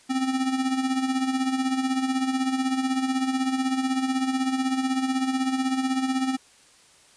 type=tone with tremolo; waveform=square; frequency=262.1 Hz; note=C4; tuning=3 cents sharp; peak=-21 dBFS; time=0.09-6.37 s; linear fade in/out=20 ms; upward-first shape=sine; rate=16 Hz; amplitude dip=60%; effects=white hiss -55 dBFS RMS until 7.16 s + resampled to 22050 Hz